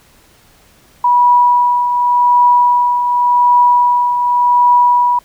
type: tone with tremolo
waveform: sine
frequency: 975 Hz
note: B5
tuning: 23 cents flat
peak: -5 dBFS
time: 1.04-5.19 s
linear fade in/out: 5 ms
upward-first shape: triangle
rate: 0.88 Hz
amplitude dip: 55%
effects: pink hiss -48 dBFS RMS until 5.24 s